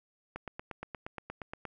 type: click train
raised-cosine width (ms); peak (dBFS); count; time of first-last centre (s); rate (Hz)
0.5; -24; 12; 0.36-1.653; 8.51
effects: none